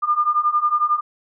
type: beating tone pair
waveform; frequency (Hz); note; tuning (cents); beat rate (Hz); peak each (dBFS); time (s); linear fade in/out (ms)
sine; 1200 / 1211; D6 / D#6; +37 / -47; 11; -20 / -18; 0.02-1.01; 20
effects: none